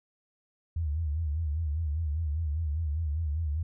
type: tone with vibrato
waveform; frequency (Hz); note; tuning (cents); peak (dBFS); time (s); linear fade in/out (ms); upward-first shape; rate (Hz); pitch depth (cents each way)
sine; 77.78; D#2; 0; -27; 0.76-3.63; 5; sine; 5; 130
effects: none